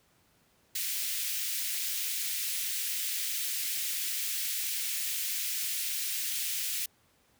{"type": "high-pass noise", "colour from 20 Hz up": "white", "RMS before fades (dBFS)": -33, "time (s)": [0.75, 6.86], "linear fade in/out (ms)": 5, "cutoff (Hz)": 2000, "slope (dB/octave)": 24, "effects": ["pink hiss -67 dBFS RMS until 7.39 s", "high-pass 60 Hz 12 dB/octave"]}